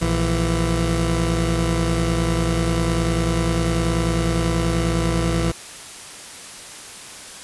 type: tone pair together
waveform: 20% pulse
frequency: 58.87 / 166.5 Hz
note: A#1 / E3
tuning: +18 / +18 cents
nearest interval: octave + tritone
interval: 1800 cents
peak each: -16 dBFS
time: 0.01-5.52 s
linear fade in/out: 10 ms
effects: white hiss -37 dBFS RMS until 7.43 s + resampled to 24000 Hz